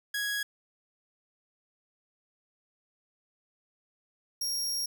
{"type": "tone pair in turn", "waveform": "sawtooth", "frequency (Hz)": [1661.2, 5588], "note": ["G#6", "F8"], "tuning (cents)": [0, 0], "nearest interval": "octave + major sixth", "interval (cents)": 2100, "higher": "second", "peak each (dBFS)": [-26, -27], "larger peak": "first", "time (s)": [[0.14, 0.43], [4.41, 4.86]], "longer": "second", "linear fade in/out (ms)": 5, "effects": []}